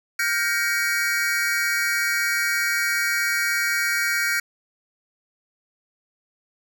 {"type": "chord", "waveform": "square", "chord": "G half-diminished seventh", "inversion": "third", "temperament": "just", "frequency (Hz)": [1411.2, 1568, 1881.6, 2258], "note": ["F6", "G6", "Bb6", "Db7"], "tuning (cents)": [18, 0, 16, 31], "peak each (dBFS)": -27, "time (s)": [0.19, 4.4], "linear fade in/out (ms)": 5, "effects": []}